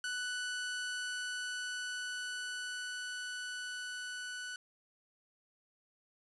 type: tone with level ramp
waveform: sawtooth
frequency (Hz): 1487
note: F#6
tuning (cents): +8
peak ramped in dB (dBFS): -32 to -37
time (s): 0.04-4.56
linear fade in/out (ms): 2
effects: resampled to 24000 Hz + 10-bit